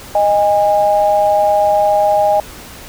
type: tone pair together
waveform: sine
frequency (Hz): 620 / 817.1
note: D#5 / G#5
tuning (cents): -6 / -28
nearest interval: perfect fourth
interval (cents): 478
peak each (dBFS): -12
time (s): 0.15-2.4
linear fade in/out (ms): 2
effects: pink hiss -34 dBFS RMS until 2.88 s